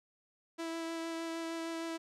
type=tone with vibrato; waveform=sawtooth; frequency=329.6 Hz; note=E4; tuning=in tune; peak=-33 dBFS; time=0.58-1.98 s; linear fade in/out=20 ms; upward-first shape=sine; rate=6.5 Hz; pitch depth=11 cents each way; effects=low-pass 9000 Hz 12 dB/octave